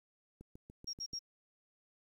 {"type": "click train", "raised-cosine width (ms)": 3, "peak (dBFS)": -39, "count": 6, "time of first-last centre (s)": [0.41, 1.134], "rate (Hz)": 6.91}
{"type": "tone bursts", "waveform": "sine", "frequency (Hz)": 5588, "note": "F8", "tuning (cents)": 0, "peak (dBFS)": -38, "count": 3, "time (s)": [0.87, 1.192], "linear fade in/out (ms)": 10, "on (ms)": 64, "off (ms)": 65}
{"effects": ["11-bit"]}